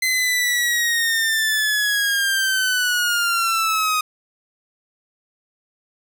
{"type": "linear sweep", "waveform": "sawtooth", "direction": "down", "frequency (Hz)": [2053, 1244.5], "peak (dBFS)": -14, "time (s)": [0.02, 4.01], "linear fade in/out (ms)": 5, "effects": []}